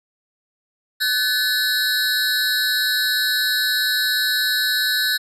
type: tone cluster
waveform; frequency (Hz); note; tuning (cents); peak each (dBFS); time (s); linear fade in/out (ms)
square; 1513 / 1730 / 3851 / 4191; F#6 / A6 / B7 / C8; +38 / -30 / -44 / +2; -24; 1-5.18; 20
effects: resampled to 32000 Hz